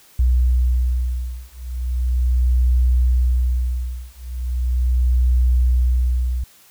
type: beating tone pair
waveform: sine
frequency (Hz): 61.74 / 62.12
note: B1 / B1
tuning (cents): 0 / +11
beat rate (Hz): 0.38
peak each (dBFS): -18 / -18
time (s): 0.19-6.44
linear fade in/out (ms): 5
effects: white hiss -50 dBFS RMS until 6.7 s